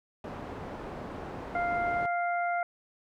white low-pass noise, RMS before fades -40 dBFS, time 0.24-2.06 s, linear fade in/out 2 ms, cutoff 720 Hz, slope 12 dB/octave
harmonic tone, 698.5 Hz, F5, in tune, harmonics 1 / 2 / 3, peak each -28 / -34 / -38 dBFS, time 1.55-2.63 s, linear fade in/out 2 ms
effects none

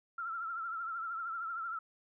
sine tone with vibrato, 1348 Hz, E6, 38 cents sharp, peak -36 dBFS, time 0.18-1.79 s, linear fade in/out 5 ms, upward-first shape triangle, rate 13 Hz, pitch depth 83 cents each way, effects none

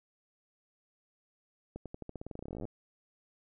accelerating click train, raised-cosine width 2 ms, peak -28 dBFS, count 25, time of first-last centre 1.76-2.653 s, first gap 97 ms, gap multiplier 0.9, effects none

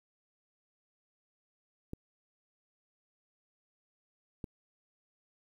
clicks, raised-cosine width 3 ms, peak -26 dBFS, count 2, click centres 1.934 / 4.442 s, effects 10-bit

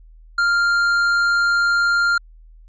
sine tone with tanh clipping, 1396.9 Hz, F6, in tune, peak -16 dBFS, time 0.38-2.18 s, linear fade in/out 5 ms, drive 9 dB, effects added 40 Hz sine -42 dBFS peak until 2.68 s + resampled to 16000 Hz

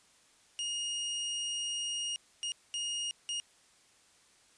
sawtooth tone bursts at uneven times, 2860 Hz, F7, 41 cents sharp, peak -30 dBFS, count 4, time 0.59-2.16 / 2.43-2.52 / 2.74-3.11 / 3.29-3.4 s, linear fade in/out 0 ms, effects white hiss -64 dBFS RMS until 4.57 s + resampled to 22050 Hz

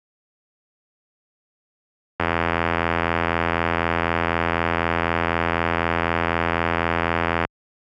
click train, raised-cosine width 0.5 ms, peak -4 dBFS, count 442, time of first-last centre 2.2-7.45 s, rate 84 Hz, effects high-pass 60 Hz 12 dB/octave + Opus 48 kbps

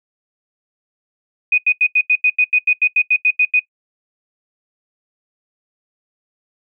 sine tone bursts, 2489 Hz, D#7, in tune, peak -10 dBFS, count 15, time 1.52-3.595 s, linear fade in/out 5 ms, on 59 ms, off 85 ms, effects noise-tail reverb RT60 0.1 s tail -19 dB re dry

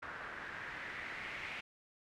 white noise with low-pass filter sweep, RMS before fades -45 dBFS, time 0.02-1.61 s, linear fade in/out 10 ms, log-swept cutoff 1500 to 2300 Hz, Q 3.3, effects none

